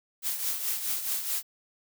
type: noise with tremolo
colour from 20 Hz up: blue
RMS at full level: -28 dBFS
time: 0.22-1.43 s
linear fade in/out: 50 ms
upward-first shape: triangle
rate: 4.7 Hz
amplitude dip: 65%
effects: none